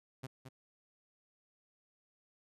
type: tone with echo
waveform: sawtooth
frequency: 130.81 Hz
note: C3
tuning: in tune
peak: -37 dBFS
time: 0.23-0.27 s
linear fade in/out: 10 ms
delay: 220 ms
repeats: 1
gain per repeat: -7 dB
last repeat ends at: 0.49 s
effects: resampled to 32000 Hz